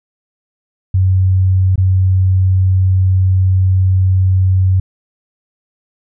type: tone with dropouts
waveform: sine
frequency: 93.7 Hz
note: F#2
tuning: 22 cents sharp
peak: -8 dBFS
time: 0.94-4.8 s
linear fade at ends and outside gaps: 5 ms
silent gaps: 1.758-1.778 s
effects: none